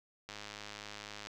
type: click train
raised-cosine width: 0.2 ms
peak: -27 dBFS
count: 103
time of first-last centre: 0.29-1.271 s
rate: 104 Hz
effects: none